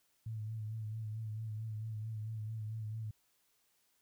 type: tone with vibrato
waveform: sine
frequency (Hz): 109.4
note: A2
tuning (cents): -9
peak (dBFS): -38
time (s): 0.26-3.11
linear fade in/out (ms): 5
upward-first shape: sine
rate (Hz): 4.5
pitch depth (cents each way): 42
effects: white hiss -75 dBFS RMS until 4.01 s